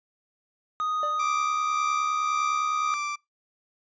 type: tone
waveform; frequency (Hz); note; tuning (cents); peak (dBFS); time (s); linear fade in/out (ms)
triangle; 1244.5; D#6; 0; -23; 0.8-2.94; 0
type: tone with exponential decay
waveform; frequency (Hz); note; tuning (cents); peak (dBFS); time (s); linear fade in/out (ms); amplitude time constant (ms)
triangle; 594; D5; +20; -26; 1.03-1.31; 1; 59
type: tone with tremolo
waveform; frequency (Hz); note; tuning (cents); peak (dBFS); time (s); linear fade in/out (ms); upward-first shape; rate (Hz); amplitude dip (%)
30% pulse; 1174.7; D6; 0; -25; 1.19-3.16; 10; sine; 1.8; 40
effects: noise-tail reverb RT60 0.2 s tail -24 dB re dry + resampled to 16000 Hz